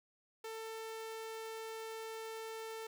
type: tone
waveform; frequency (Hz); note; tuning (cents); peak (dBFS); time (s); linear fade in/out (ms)
sawtooth; 445.6; A4; +22; -39; 0.44-2.87; 5
effects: none